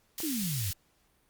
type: high-pass noise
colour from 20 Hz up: white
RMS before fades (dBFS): -36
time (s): 0.18-0.73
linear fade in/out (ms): 2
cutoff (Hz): 2500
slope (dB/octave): 12
type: click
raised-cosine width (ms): 1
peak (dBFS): -29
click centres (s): 0.203
type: exponential sweep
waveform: sine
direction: down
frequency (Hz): 338.2 to 87.9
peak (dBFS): -31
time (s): 0.23-0.71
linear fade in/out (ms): 5
effects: pink hiss -69 dBFS RMS until 1.29 s + Opus 48 kbps